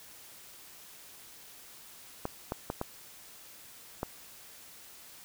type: clicks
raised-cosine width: 1 ms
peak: -18 dBFS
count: 5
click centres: 2.254 / 2.521 / 2.701 / 2.814 / 4.031 s
effects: white hiss -52 dBFS RMS until 5.24 s